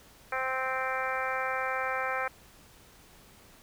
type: harmonic tone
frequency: 261 Hz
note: C4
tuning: 4 cents flat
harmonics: 2 / 3 / 4 / 5 / 6 / 7 / 8 / 9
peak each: -36 / -36 / -38 / -35 / -36 / -39 / -41 / -39 dBFS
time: 0.32-2.28 s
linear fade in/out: 5 ms
effects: pink hiss -56 dBFS RMS until 3.62 s